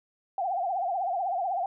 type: tone with vibrato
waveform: sine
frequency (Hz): 736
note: F#5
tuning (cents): -9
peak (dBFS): -26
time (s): 0.38-1.66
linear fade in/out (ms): 2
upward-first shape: triangle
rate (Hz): 16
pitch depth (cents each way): 170
effects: none